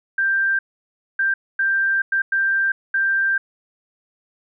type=tone bursts at uneven times; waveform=sine; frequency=1578 Hz; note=G6; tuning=11 cents sharp; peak=-16 dBFS; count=6; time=0.18-0.59 / 1.19-1.34 / 1.59-2.02 / 2.12-2.22 / 2.32-2.72 / 2.94-3.38 s; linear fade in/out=5 ms; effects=none